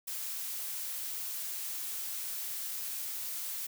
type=noise; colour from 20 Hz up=blue; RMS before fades=-38 dBFS; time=0.07-3.67 s; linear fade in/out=10 ms; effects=none